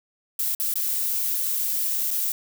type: noise with dropouts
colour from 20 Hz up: violet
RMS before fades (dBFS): -25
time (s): 0.39-2.32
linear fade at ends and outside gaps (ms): 2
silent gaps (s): 0.549-0.599 / 0.74-0.756 / 2.107-2.111
effects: none